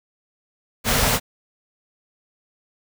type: band-stop noise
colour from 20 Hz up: pink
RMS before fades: -19 dBFS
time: 0.84-1.2 s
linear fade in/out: 50 ms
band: 270 to 400 Hz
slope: 96 dB/octave
effects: none